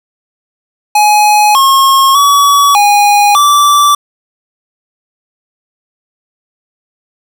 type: tone with pitch steps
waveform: square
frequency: 840 / 1082 / 1135 / 821 / 1164 Hz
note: G#5 / C#6 / C#6 / G#5 / D6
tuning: +19 / -42 / +41 / -20 / -16 cents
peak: -5 dBFS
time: 0.95-3.95 s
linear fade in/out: 5 ms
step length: 600 ms
effects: none